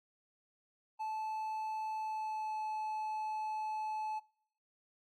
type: tone with pitch glide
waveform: triangle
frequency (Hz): 871 to 863.5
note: A5 to A5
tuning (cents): -18 to -33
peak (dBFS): -34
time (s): 0.99-4.2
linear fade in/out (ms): 20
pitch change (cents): -15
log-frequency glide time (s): 1.96-2.61
effects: noise-tail reverb RT60 0.7 s tail -26 dB re dry + AAC 64 kbps